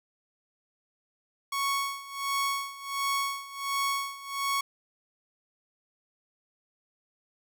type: tone with tremolo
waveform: sawtooth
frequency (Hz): 1108.7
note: C#6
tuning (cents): 0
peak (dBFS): -22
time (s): 1.52-4.61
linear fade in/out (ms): 5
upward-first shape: sine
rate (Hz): 1.4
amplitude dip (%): 85
effects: none